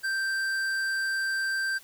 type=tone with tanh clipping; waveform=sine; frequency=1568 Hz; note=G6; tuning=in tune; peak=-28 dBFS; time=0.03-1.79 s; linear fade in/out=20 ms; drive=13 dB; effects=white hiss -53 dBFS RMS until 1.83 s